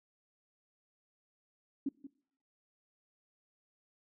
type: tone with echo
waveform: sine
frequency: 277.2 Hz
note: C#4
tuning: in tune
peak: -30 dBFS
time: 1.86-1.89 s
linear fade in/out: 5 ms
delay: 180 ms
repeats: 1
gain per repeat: -13 dB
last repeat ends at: 2.07 s
effects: noise-tail reverb RT60 0.8 s tail -25 dB re dry